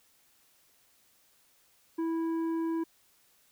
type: tone with tanh clipping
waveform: triangle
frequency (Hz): 328.2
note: E4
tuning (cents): -8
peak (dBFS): -30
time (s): 1.98-2.84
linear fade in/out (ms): 10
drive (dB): 12
effects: white hiss -66 dBFS RMS until 3.51 s